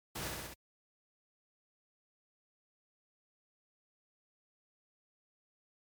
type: noise with echo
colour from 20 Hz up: pink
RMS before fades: -40 dBFS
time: 0.15-0.29 s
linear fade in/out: 10 ms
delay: 63 ms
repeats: 4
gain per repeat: -2 dB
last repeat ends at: 0.542 s
effects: high-pass 60 Hz 12 dB/octave + MP3 96 kbps